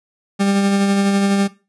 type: tone with tremolo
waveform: 40% pulse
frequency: 198.4 Hz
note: G3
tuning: 21 cents sharp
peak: -12 dBFS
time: 0.39-1.48 s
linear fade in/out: 20 ms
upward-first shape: sine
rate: 12 Hz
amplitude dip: 30%
effects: noise-tail reverb RT60 0.3 s tail -19 dB re dry + resampled to 24000 Hz